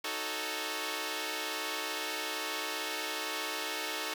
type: chord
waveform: 5% pulse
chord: D# half-diminished seventh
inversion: none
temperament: equal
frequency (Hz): 311.1 / 370 / 440 / 554.4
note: D#4 / F#4 / A4 / C#5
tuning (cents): 0 / 0 / 0 / 0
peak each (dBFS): -28 / -31 / -26 / -30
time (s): 0.04-4.14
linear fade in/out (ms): 5
effects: none